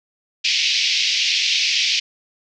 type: band-pass noise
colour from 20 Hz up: pink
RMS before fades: -19 dBFS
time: 0.44-2 s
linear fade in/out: 10 ms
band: 2300 to 5700 Hz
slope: 48 dB/octave
effects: none